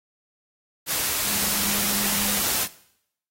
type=tone in noise; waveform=sine; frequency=203.6 Hz; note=G#3; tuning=34 cents flat; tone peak=-34 dBFS; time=1.24-2.44 s; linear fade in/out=50 ms; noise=white; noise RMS=-24 dBFS; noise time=0.86-2.68 s; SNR=-13 dB; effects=noise-tail reverb RT60 0.7 s tail -18 dB re dry + AAC 48 kbps